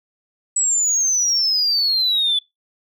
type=exponential sweep; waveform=sine; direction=down; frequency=7910 to 3445 Hz; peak=-14 dBFS; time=0.56-2.39 s; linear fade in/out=5 ms; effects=noise-tail reverb RT60 0.2 s tail -24 dB re dry + tanh soft clip ceiling -12 dBFS